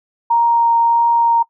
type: tone with vibrato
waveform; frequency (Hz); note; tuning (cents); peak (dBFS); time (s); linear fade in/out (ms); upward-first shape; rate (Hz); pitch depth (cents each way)
sine; 932.3; A#5; 0; -10; 0.3-1.43; 10; triangle; 1.6; 8
effects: noise-tail reverb RT60 0.1 s tail -22 dB re dry